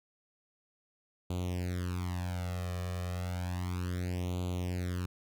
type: tone with flanger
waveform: sawtooth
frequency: 89.7 Hz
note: F2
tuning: 47 cents sharp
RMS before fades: -35 dBFS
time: 1.3-5.06 s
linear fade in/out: 5 ms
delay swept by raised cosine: 0.28 to 1.68 ms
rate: 0.32 Hz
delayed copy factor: +1
effects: none